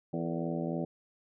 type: harmonic tone with a mistuned harmonic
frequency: 83.2 Hz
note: E2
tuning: 17 cents sharp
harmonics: 2 / 3 / 4 / 5 / 6 / 7 / 8 / 9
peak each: -35 / -37 / -38 / -42 / -44 / -40 / -47 / -45 dBFS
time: 0.13-0.85 s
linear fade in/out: 5 ms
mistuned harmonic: 5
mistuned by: +76 cents
effects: none